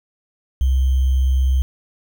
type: tone with sample-and-hold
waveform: sine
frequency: 65.41 Hz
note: C2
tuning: in tune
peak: -13 dBFS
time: 0.61-1.62 s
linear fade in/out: 0 ms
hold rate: 3150 Hz
effects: none